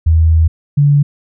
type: tone pair in turn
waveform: sine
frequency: 80.8 / 143.97 Hz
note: E2 / D3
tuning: -34 / -34 cents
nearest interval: minor seventh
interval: 1000 cents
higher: second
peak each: -6 dBFS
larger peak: neither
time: 0.06-0.48 / 0.77-1.03 s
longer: first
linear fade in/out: 10 ms
effects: none